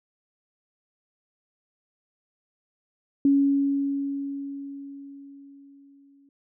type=tone with exponential decay; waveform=sine; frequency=278.8 Hz; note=C#4; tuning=10 cents sharp; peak=-15 dBFS; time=3.25-6.29 s; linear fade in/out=2 ms; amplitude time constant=660 ms; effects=none